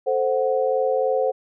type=chord; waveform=sine; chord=F# diminished; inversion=first; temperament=equal; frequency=440 / 523.3 / 740 Hz; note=A4 / C5 / F#5; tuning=0 / 0 / 0 cents; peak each=-24 / -20 / -26 dBFS; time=0.06-1.32 s; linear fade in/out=20 ms; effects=none